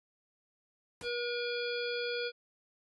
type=noise with exponential decay; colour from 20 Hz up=pink; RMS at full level=-44 dBFS; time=1.01-1.17 s; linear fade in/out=1 ms; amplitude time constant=34 ms
type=harmonic tone; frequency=480.7 Hz; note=B4; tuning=47 cents flat; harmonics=1 / 3 / 5 / 7 / 9 / 10; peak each=-35 / -40 / -42 / -43 / -45 / -45 dBFS; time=1.02-2.32 s; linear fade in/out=50 ms
effects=resampled to 24000 Hz